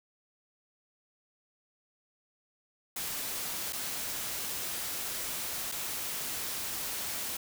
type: noise with dropouts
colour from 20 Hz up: white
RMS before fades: -36 dBFS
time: 2.96-7.37 s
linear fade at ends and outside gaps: 5 ms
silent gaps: 3.725-3.73 / 5.717-5.721 s
effects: none